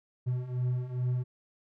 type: beating tone pair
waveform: triangle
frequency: 123.47 / 125.87 Hz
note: B2 / B2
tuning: 0 / +33 cents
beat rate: 2.4 Hz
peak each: -32 / -28 dBFS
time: 0.26-1.24 s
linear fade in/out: 20 ms
effects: none